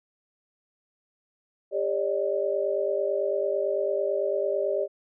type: tone cluster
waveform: sine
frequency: 400.5 / 559 / 608 Hz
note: G4 / C#5 / D#5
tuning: +37 / +14 / -40 cents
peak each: -28 dBFS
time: 1.71-4.88 s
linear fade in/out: 50 ms
effects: none